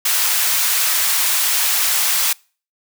white high-pass noise, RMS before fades -17 dBFS, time 0.05-2.33 s, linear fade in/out 5 ms, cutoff 970 Hz, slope 12 dB/octave, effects noise-tail reverb RT60 0.4 s tail -26 dB re dry

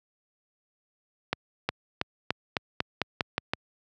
accelerating click train, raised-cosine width 0.3 ms, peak -9 dBFS, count 10, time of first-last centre 1.33-3.535 s, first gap 360 ms, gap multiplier 0.9, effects high-pass 80 Hz 12 dB/octave

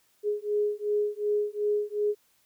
sine beating tone pair, 415.3 / 418 Hz, G#4 / G#4, 0 / +11 cents, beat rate 2.7 Hz, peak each -28 dBFS, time 0.23-2.15 s, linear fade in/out 50 ms, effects white hiss -67 dBFS RMS until 2.45 s

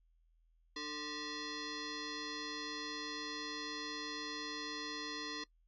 sine tone with frequency modulation, 1942 Hz, B6, 30 cents flat, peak -40 dBFS, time 0.76-5.44 s, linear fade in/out 5 ms, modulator 747 Hz, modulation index 4.2, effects noise-tail reverb RT60 0.1 s tail -20 dB re dry + added 41 Hz sine -68 dBFS peak until 5.67 s

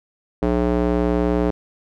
square tone with band-pass filter, 60.1 Hz, B1, 46 cents flat, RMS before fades -19 dBFS, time 0.42-1.51 s, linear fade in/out 5 ms, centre 410 Hz, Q 1.2, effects none

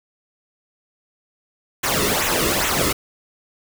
pink noise with flanger, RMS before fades -20 dBFS, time 1.83-2.93 s, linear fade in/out 10 ms, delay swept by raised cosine 0.2 to 1.3 ms, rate 2.4 Hz, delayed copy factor -0.7, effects none

